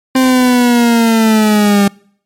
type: linear sweep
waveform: 40% pulse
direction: down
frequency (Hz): 261.6 to 198.8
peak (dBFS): -6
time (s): 0.15-1.88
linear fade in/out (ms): 5
effects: noise-tail reverb RT60 0.6 s tail -26 dB re dry + MP3 64 kbps